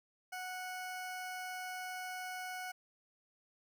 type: tone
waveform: 20% pulse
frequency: 737 Hz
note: F#5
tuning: 7 cents flat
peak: -36 dBFS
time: 0.32-2.72 s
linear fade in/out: 10 ms
effects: none